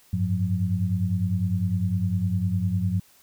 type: tone cluster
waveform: sine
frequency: 93.9 / 103.8 / 179.9 Hz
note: F#2 / G#2 / F#3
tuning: +26 / 0 / -48 cents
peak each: -26 dBFS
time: 0.13-3 s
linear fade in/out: 5 ms
effects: white hiss -57 dBFS RMS until 3.22 s